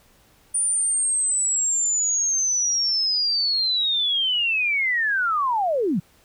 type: linear sweep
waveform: sine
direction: down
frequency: 9397 to 146.4 Hz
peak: -19 dBFS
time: 0.54-6 s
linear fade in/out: 10 ms
effects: pink hiss -57 dBFS RMS until 6.24 s